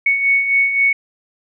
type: beating tone pair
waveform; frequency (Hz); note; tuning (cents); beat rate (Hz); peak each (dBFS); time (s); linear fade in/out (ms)
sine; 2217 / 2220.8; C#7 / C#7; 0 / +3; 3.8; -21 / -13; 0.06-0.93; 5
effects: none